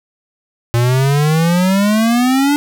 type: exponential sweep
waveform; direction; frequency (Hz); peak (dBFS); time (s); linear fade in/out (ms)
square; up; 116.54 to 293.7; -11; 0.74-2.56; 0
effects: none

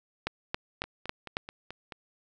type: two click trains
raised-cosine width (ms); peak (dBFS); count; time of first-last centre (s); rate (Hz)
0.3; -24 / -13; 6 / 5; 0.84-1.922 / 0.27-1.369; 4.62 / 3.64
effects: none

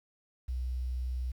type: tone with quantisation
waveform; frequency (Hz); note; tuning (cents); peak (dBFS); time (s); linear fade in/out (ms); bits
sine; 62.6; B1; +24; -31; 0.48-1.32; 10; 10
effects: none

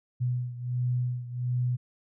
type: beating tone pair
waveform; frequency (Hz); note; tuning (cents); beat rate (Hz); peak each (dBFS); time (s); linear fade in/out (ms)
sine; 123.47 / 124.87; B2 / B2; 0 / +20; 1.4; -28 / -32; 0.2-1.77; 20
effects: none

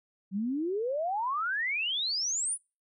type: exponential sweep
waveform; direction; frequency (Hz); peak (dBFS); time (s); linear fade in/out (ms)
sine; up; 184.4 to 10160; -28; 0.31-2.58; 50
effects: noise-tail reverb RT60 0.3 s tail -26 dB re dry

